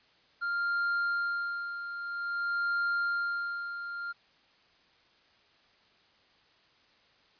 triangle tone with tremolo, 1396.9 Hz, F6, in tune, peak -25 dBFS, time 0.41-4.13 s, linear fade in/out 20 ms, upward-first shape sine, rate 0.51 Hz, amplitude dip 65%, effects white hiss -64 dBFS RMS until 7.39 s + resampled to 11025 Hz

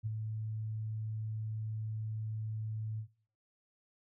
sine tone with ADSR envelope, 109.2 Hz, A2, 13 cents flat, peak -31 dBFS, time 0.03-3.08 s, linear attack 33 ms, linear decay 17 ms, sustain -4 dB, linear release 92 ms, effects noise-tail reverb RT60 0.7 s tail -25 dB re dry

